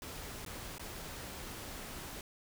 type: noise with dropouts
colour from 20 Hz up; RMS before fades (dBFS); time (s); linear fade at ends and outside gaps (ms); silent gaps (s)
pink; -45; 0.02-2.21; 1; 0.45-0.462 / 0.782-0.795
effects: none